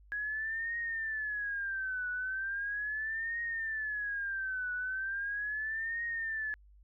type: tone with vibrato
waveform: sine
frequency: 1661.2 Hz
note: G#6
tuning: in tune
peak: -33 dBFS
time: 0.12-6.54 s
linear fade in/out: 0 ms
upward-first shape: triangle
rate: 0.38 Hz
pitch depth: 210 cents each way
effects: added 50 Hz sine -56 dBFS peak until 6.83 s